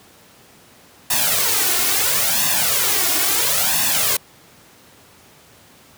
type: noise with flanger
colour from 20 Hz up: white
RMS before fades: -18 dBFS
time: 1.1-4.17 s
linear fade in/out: 5 ms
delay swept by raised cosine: 1.1 to 2.8 ms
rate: 0.74 Hz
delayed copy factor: +0.75
effects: pink hiss -48 dBFS RMS until 5.97 s + high-pass 100 Hz 12 dB/octave